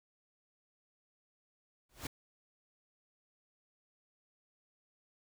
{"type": "noise with exponential growth", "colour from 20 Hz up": "pink", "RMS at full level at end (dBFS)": -36, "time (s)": [1.89, 2.07], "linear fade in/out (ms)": 5, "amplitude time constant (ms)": 37, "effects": []}